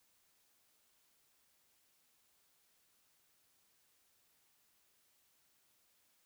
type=silence; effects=white hiss -74 dBFS RMS until 6.25 s